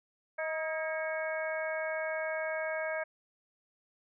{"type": "harmonic tone with a mistuned harmonic", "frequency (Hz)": 315.7, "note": "D#4", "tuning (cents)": 25, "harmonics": [2, 3, 4, 5, 6, 7], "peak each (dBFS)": [-34, -44, -45, -38, -49, -41], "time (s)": [0.38, 3.04], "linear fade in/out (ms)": 10, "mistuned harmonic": 5, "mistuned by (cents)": 46, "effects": []}